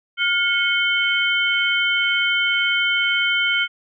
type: tone cluster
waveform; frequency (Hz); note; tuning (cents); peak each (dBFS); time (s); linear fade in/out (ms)
sine; 1423 / 2193 / 3091; F6 / C#7 / G7; +32 / -19 / -25; -21; 0.17-3.68; 50
effects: none